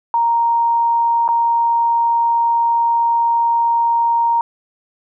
sine tone with dropouts, 932.3 Hz, A#5, in tune, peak -12 dBFS, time 0.14-4.41 s, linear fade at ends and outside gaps 1 ms, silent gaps 1.279-1.288 s, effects none

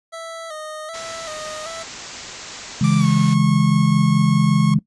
25% pulse tone with vibrato, 638 Hz, D#5, 43 cents sharp, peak -26 dBFS, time 0.12-1.84 s, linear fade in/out 20 ms, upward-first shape square, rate 1.3 Hz, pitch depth 56 cents each way
white low-pass noise, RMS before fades -36 dBFS, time 0.93-3.35 s, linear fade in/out 20 ms, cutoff 7600 Hz, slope 96 dB/octave
sine chord, C# minor, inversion none, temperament equal with one note detuned, 138.59 / 163.68 / 207.7 Hz, C#3 / E3 / G#3, 0 / -12 / 0 cents, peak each -17 dBFS, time 2.81-4.79 s, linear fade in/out 5 ms
sawtooth tone with pitch glide, 1174.7 to 1089.7 Hz, D6 to C#6, 0 to -30 cents, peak -23 dBFS, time 2.84-4.74 s, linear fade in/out 2 ms, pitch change -130 cents, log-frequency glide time 2.98-3.07 s
effects noise-tail reverb RT60 0.1 s tail -18 dB re dry + resampled to 24000 Hz

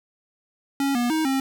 square tone with pitch steps, 276.7 / 241.2 / 315.7 / 268.3 Hz, C#4 / B3 / D#4 / C4, -3 / -41 / +25 / +44 cents, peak -21 dBFS, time 0.8-1.4 s, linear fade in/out 2 ms, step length 150 ms, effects 9-bit

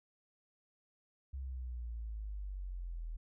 sine exponential sweep, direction down, 68 to 39.68 Hz, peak -39 dBFS, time 1.33-3.17 s, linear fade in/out 10 ms, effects none

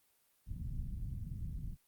pink low-pass noise, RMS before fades -41 dBFS, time 0.46-1.77 s, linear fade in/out 50 ms, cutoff 160 Hz, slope 24 dB/octave, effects white hiss -73 dBFS RMS until 1.87 s + Opus 32 kbps

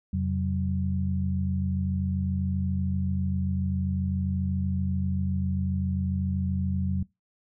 sine tone cluster, 87 / 134.6 / 187.5 Hz, F2 / C3 / F#3, -6 / +49 / +23 cents, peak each -27 / -34 / -28 dBFS, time 0.13-7.03 s, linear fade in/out 5 ms, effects noise-tail reverb RT60 0.2 s tail -22 dB re dry

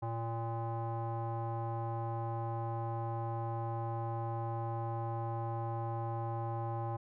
square tone with low-pass filter, 115 Hz, A#2, 23 cents flat, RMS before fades -37 dBFS, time 0.02-6.97 s, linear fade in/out 10 ms, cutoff 900 Hz, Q 7.8, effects none

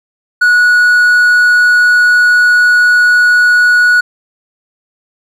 triangle tone, 1463 Hz, F#6, 20 cents flat, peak -3 dBFS, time 0.41-4.01 s, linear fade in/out 10 ms, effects none

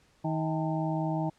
harmonic tone with a mistuned harmonic, 158.8 Hz, D#3, 36 cents sharp, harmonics 1 / 2 / 4 / 5 / 6, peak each -30 / -33 / -36 / -37 / -38 dBFS, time 0.24-1.3 s, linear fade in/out 10 ms, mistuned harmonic 6, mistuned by -100 cents, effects pink hiss -65 dBFS RMS until 1.38 s + low-pass 8000 Hz 12 dB/octave

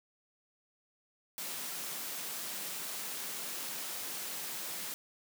white high-pass noise, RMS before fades -40 dBFS, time 1.38-4.94 s, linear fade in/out 0 ms, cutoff 140 Hz, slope 96 dB/octave, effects none

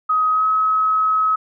sine tone with pitch glide, 1261 to 1280.1 Hz, D#6 to D#6, +23 to +49 cents, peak -14 dBFS, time 0.09-1.36 s, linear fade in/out 10 ms, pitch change +26 cents, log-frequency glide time 0.31-0.46 s, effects none

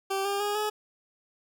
20% pulse tone with pitch steps, 389.2 / 400.4 / 411.9 / 423.7 Hz, G4 / G4 / G#4 / G#4, -12 / +37 / -14 / +35 cents, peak -22 dBFS, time 0.1-0.7 s, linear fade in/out 10 ms, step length 150 ms, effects 10-bit

